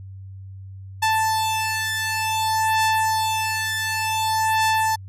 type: beating tone pair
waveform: sawtooth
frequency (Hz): 880 / 880.55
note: A5 / A5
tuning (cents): 0 / +1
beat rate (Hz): 0.55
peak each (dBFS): -18 / -20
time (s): 1.02-4.96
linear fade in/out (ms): 10
effects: added 96 Hz sine -35 dBFS peak until 5.08 s + resampled to 32000 Hz